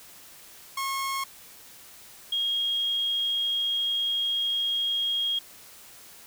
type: tone pair in turn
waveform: sawtooth / sine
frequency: 1086 / 3263 Hz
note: C#6 / G#7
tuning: -36 / -31 cents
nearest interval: octave + perfect fifth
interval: 1905 cents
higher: second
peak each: -24 dBFS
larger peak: neither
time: 0.77-1.24 / 2.32-5.39 s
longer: second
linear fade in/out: 5 ms
effects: white hiss -49 dBFS RMS until 6.26 s